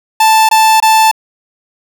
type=tone bursts; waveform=45% pulse; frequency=880 Hz; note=A5; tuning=in tune; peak=-5 dBFS; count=3; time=0.2-1.114 s; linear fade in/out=5 ms; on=290 ms; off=22 ms; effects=none